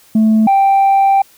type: tone pair in turn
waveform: sine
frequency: 218.9 / 784.4 Hz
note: A3 / G5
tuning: -9 / +1 cents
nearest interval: octave + minor seventh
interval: 2210 cents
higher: second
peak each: -5 dBFS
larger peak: neither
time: 0.15-0.47 / 0.47-1.22 s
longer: second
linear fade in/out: 5 ms
effects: tanh soft clip ceiling -6 dBFS + white hiss -47 dBFS RMS until 1.37 s